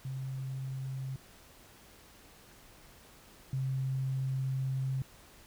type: tone pair in turn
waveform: sine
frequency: 132.6 / 132.6 Hz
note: C3 / C3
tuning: +23 / +23 cents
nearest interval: unison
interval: 0 cents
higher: neither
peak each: -35 / -30 dBFS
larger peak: second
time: 0.05-1.16 / 3.53-5.02 s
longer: second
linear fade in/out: 2 ms
effects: pink hiss -57 dBFS RMS until 5.46 s